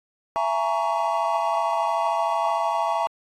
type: chord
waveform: triangle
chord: A# half-diminished seventh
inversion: second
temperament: just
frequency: 671.3 / 839.1 / 932.3 / 1118.8 Hz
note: E5 / G#5 / A#5 / C#6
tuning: +31 / +18 / 0 / +16 cents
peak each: -24 / -25 / -24 / -26 dBFS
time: 0.36-3.07 s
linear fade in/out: 0 ms
effects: AAC 32 kbps